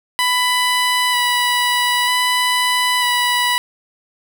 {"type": "tone with vibrato", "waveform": "15% pulse", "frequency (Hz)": 987.8, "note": "B5", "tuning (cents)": 0, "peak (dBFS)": -8, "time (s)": [0.19, 3.58], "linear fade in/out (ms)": 0, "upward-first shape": "square", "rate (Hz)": 0.53, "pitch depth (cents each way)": 12, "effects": []}